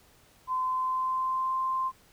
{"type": "tone with pitch glide", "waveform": "sine", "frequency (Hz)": [1027, 1045.6], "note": ["C6", "C6"], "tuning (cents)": [-33, -1], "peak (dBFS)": -26, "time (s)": [0.47, 1.92], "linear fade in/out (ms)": 50, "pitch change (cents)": 32, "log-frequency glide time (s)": [0.64, 1.55], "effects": ["pink hiss -60 dBFS RMS until 2.12 s"]}